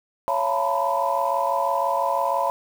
sine tone cluster, 555 / 680 / 886 / 964 / 1010 Hz, C#5 / F5 / A5 / B5 / B5, +2 / -46 / +12 / -42 / +39 cents, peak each -26 dBFS, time 0.28-2.5 s, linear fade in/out 0 ms, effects tanh soft clip ceiling -9 dBFS + 7-bit

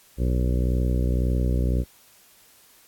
harmonic tone, 61.9 Hz, B1, 5 cents sharp, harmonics 1 / 2 / 3 / 4 / 5 / 6 / 7 / 8 / 9, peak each -21 / -27 / -31 / -33 / -35 / -37 / -38 / -39 / -40 dBFS, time 0.17-1.85 s, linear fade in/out 50 ms, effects white hiss -55 dBFS RMS until 2.87 s + AAC 64 kbps

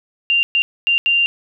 sine tone bursts at uneven times, 2783 Hz, F7, 7 cents flat, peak -12 dBFS, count 4, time 0.3-0.43 / 0.55-0.62 / 0.87-0.98 / 1.06-1.26 s, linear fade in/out 0 ms, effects none

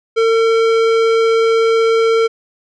sine tone with tanh clipping, 452.7 Hz, A4, 49 cents sharp, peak -12 dBFS, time 0.16-2.28 s, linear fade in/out 20 ms, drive 17 dB, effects none

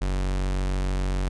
45% pulse tone, 46.88 Hz, F#1, 23 cents sharp, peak -23 dBFS, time 0.01-1.29 s, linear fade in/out 10 ms, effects resampled to 22050 Hz

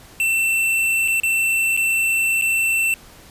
square tone with dropouts, 2685 Hz, E7, 31 cents sharp, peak -17 dBFS, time 0.2-2.94 s, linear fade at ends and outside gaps 1 ms, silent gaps 1.078-1.082 / 1.2-1.234 / 1.766-1.774 / 2.413-2.421 s, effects pink hiss -45 dBFS RMS until 3.3 s + resampled to 32000 Hz

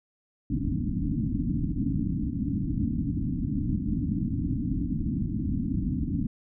white low-pass noise, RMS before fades -28 dBFS, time 0.5-6.27 s, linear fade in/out 5 ms, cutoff 300 Hz, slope 96 dB/octave, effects none

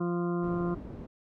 harmonic tone, 174 Hz, F3, 6 cents flat, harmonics 1 / 2 / 3 / 4 / 6 / 7 / 8, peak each -30 / -31 / -46 / -42 / -41 / -45 / -47 dBFS, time 0-0.75 s, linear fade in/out 10 ms
white low-pass noise, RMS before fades -42 dBFS, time 0.42-1.07 s, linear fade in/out 20 ms, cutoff 310 Hz, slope 12 dB/octave
effects none

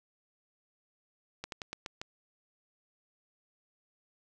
slowing click train, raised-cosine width 0.2 ms, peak -21 dBFS, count 6, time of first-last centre 1.44-2.015 s, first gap 82 ms, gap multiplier 1.17, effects none

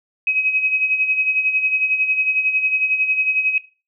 sine tone with tremolo, 2539 Hz, D#7, 34 cents sharp, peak -13 dBFS, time 0.27-3.58 s, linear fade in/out 2 ms, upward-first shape sine, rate 11 Hz, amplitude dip 65%, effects noise-tail reverb RT60 0.3 s tail -17 dB re dry

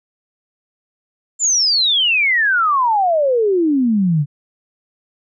sine exponential sweep, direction down, 7350 to 138.59 Hz, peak -12 dBFS, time 1.39-4.26 s, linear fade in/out 50 ms, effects none

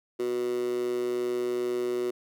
15% pulse tone with high-pass filter, 122.4 Hz, B2, 15 cents flat, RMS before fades -29 dBFS, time 0.19-2.11 s, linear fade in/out 10 ms, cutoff 360 Hz, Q 5.4, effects none

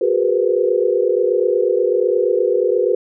sine tone cluster, 368 / 409.3 / 475.7 / 504 Hz, F#4 / G#4 / A#4 / B4, -9 / -25 / +35 / +35 cents, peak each -19 dBFS, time 0.01-2.95 s, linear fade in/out 5 ms, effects none

